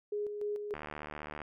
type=tone with tremolo; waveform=sine; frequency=415.3 Hz; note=G#4; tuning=in tune; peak=-32 dBFS; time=0.12-0.74 s; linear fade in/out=5 ms; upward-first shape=square; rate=3.4 Hz; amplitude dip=45%
type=click train; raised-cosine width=0.5 ms; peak=-26 dBFS; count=52; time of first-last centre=0.74-1.417 s; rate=75.3 Hz
effects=none